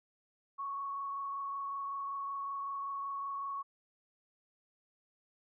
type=tone with frequency modulation; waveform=sine; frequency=1109 Hz; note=C#6; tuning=in tune; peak=-36 dBFS; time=0.58-3.63 s; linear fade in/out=20 ms; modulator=25.3 Hz; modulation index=0.63; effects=none